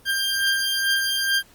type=beating tone pair; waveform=20% pulse; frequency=1591 / 1593.3 Hz; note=G6 / G6; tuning=+25 / +28 cents; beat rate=2.3 Hz; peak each=-17 / -21 dBFS; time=0.05-1.43 s; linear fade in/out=50 ms; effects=pink hiss -53 dBFS RMS until 1.54 s + Opus 32 kbps